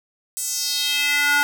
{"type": "tone with high-pass filter sweep", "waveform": "square", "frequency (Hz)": 289.4, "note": "D4", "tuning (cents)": -25, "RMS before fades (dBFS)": -21, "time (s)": [0.37, 1.43], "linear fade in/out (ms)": 0, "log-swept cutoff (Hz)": [8500, 1200], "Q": 2.7, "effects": []}